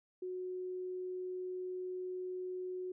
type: tone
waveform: sine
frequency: 366.9 Hz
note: F#4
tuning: 15 cents flat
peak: -38 dBFS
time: 0.22-2.92 s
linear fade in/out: 5 ms
effects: none